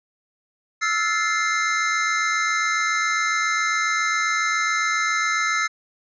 square chord, F major seventh, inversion third, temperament just, 1309.6 / 1396.9 / 1746.1 / 2095 Hz, E6 / F6 / A6 / C7, -12 / 0 / -14 / +2 cents, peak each -25 / -30 / -28 / -24 dBFS, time 0.81-5.68 s, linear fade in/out 20 ms, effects resampled to 16000 Hz

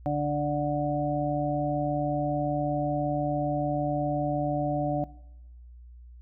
harmonic tone with a mistuned harmonic, 146.9 Hz, D3, 1 cent sharp, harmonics 1 / 2 / 4 / 5, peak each -30 / -30 / -30 / -30 dBFS, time 0.06-5.04 s, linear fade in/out 0 ms, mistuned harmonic 1, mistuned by -19 cents, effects noise-tail reverb RT60 0.9 s tail -21 dB re dry + added 60 Hz sine -45 dBFS peak until 6.21 s

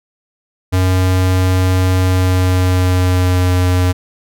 square tone with pitch glide, 92.5 to 90.6 Hz, F#2 to F#2, 0 to -36 cents, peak -11 dBFS, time 0.72-3.93 s, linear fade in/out 20 ms, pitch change -36 cents, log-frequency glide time 2.01-3.56 s, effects none

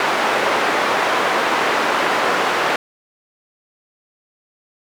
white band-pass noise, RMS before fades -18 dBFS, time 0-2.76 s, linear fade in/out 2 ms, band 340 to 1500 Hz, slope 12 dB/octave, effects none

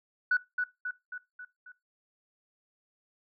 sine tone with echo, 1480 Hz, F#6, in tune, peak -21 dBFS, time 0.31-0.37 s, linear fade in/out 5 ms, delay 270 ms, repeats 5, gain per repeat -5 dB, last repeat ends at 1.72 s, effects noise-tail reverb RT60 0.2 s tail -18 dB re dry + tanh soft clip ceiling -17 dBFS

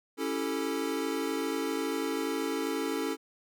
square chord, A dominant seventh, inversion first, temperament equal, 277.2 / 329.6 / 392 / 440 Hz, C#4 / E4 / G4 / A4, 0 / 0 / 0 / 0 cents, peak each -35 / -36 / -40 / -35 dBFS, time 0.17-3.17 s, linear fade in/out 50 ms, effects none

